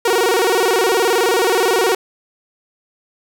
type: tone with vibrato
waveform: sawtooth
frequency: 417.8 Hz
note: G#4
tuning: 10 cents sharp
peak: -9 dBFS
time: 0.05-1.95 s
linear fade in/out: 5 ms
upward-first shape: square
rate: 19 Hz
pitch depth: 200 cents each way
effects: none